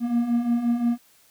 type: beating tone pair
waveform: triangle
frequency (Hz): 233.1 / 238.8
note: A#3 / A#3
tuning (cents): 0 / +42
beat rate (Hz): 5.7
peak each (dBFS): -25 / -19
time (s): 0-0.98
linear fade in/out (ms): 50
effects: white hiss -58 dBFS RMS until 1.3 s